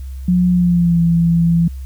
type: tone with pitch glide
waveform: sine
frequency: 179.3 to 168.26 Hz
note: F3 to E3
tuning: +46 to +36 cents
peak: -10 dBFS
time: 0.28-1.68 s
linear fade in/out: 5 ms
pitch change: -110 cents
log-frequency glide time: 0.51-1.01 s
effects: added 66 Hz sine -25 dBFS peak until 1.85 s + white hiss -51 dBFS RMS until 1.85 s